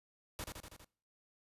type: noise with echo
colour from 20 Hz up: pink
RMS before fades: -42 dBFS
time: 0.39-0.44 s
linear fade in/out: 0 ms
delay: 81 ms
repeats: 5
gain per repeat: -3 dB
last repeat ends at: 0.845 s
effects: noise-tail reverb RT60 0.5 s tail -24 dB re dry + resampled to 32000 Hz